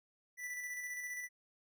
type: tone with tremolo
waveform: square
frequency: 1975.5 Hz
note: B6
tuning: in tune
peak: -40 dBFS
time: 0.37-1.29 s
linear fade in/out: 50 ms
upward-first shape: square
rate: 15 Hz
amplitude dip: 30%
effects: none